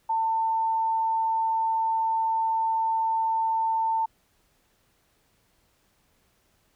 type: tone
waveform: sine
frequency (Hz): 896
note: A5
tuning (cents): +31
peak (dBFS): -22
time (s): 0.09-4.06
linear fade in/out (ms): 10
effects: pink hiss -67 dBFS RMS until 6.75 s